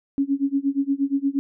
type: tone with tremolo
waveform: sine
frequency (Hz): 277.2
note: C#4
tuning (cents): 0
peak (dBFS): -16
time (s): 0.18-1.39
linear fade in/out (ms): 0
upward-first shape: sine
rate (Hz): 8.5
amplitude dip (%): 95
effects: none